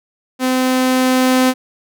sawtooth tone with level ramp, 256.9 Hz, C4, 32 cents flat, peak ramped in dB -10 to -6 dBFS, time 0.39-1.54 s, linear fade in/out 50 ms, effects none

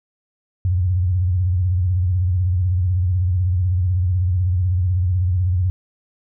sine tone with vibrato, 90.5 Hz, F#2, 38 cents flat, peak -15 dBFS, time 0.65-5.7 s, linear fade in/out 0 ms, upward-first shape sine, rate 16 Hz, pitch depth 110 cents each way, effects none

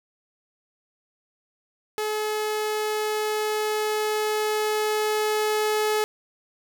sawtooth tone with level ramp, 427.3 Hz, G#4, 49 cents sharp, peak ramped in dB -21 to -17 dBFS, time 1.98-6.04 s, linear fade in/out 0 ms, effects none

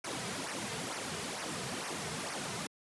pink noise with flanger, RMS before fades -38 dBFS, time 0.04-2.67 s, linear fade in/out 5 ms, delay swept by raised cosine 0.25 to 3.65 ms, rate 2.2 Hz, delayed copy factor -0.65, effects high-pass 150 Hz 12 dB/octave + resampled to 24000 Hz

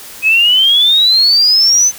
sine exponential sweep, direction up, 2526 to 6210 Hz, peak -6 dBFS, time 0.22-1.92 s, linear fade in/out 50 ms, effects white hiss -32 dBFS RMS until 1.98 s

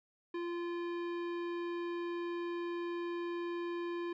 sine tone with hard clipping, 345.2 Hz, F4, 20 cents flat, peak -38 dBFS, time 0.34-4.13 s, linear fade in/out 5 ms, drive 15 dB, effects resampled to 16000 Hz

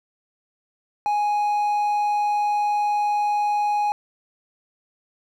triangle tone, 830.6 Hz, G#5, in tune, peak -17 dBFS, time 1.06-3.92 s, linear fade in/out 0 ms, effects none

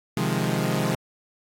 sawtooth chord, F minor seventh, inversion second, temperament equal, 130.81 / 155.56 / 174.61 / 207.7 Hz, C3 / Eb3 / F3 / Ab3, 0 / 0 / 0 / 0 cents, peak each -24 dBFS, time 0.17-0.95 s, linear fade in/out 2 ms, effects AAC 48 kbps

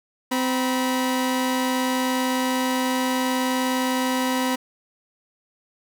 sawtooth tone pair together, 257.4 / 970.2 Hz, C4 / B5, -28 / -31 cents, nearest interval octave + major seventh, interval 2297 cents, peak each -18 / -23 dBFS, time 0.31-4.56 s, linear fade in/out 10 ms, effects none

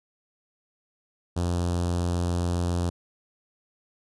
sawtooth tone with notch filter, 87.31 Hz, F2, in tune, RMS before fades -26 dBFS, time 1.36-2.9 s, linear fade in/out 10 ms, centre 2100 Hz, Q 0.78, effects resampled to 24000 Hz

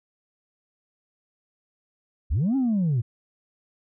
sine linear two-way sweep, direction up then down, 49 to 277.4 to 106.8 Hz, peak -18 dBFS, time 2.3-3.02 s, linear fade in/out 20 ms, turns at 2.56 s, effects tanh soft clip ceiling -18 dBFS

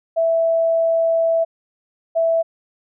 sine tone pair in turn, 659.3 / 659.3 Hz, E5 / E5, 0 / 0 cents, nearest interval unison, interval 0 cents, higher neither, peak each -14 / -14 dBFS, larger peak neither, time 0.16-1.45 / 2.15-2.43 s, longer first, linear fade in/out 20 ms, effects none

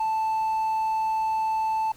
triangle tone, 880 Hz, A5, in tune, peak -20 dBFS, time 0-1.92 s, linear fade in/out 5 ms, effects tanh soft clip ceiling -16 dBFS + pink hiss -53 dBFS RMS until 1.96 s

